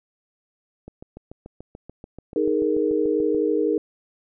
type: click train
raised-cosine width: 2 ms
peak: -25 dBFS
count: 18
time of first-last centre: 0.88-3.347 s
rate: 6.89 Hz
type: chord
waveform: sine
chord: D# suspended fourth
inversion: none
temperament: just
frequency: 311.1 / 414.8 / 466.7 Hz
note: D#4 / G#4 / A#4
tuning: 0 / -2 / +2 cents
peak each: -23 dBFS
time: 2.36-3.78 s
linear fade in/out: 2 ms
effects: none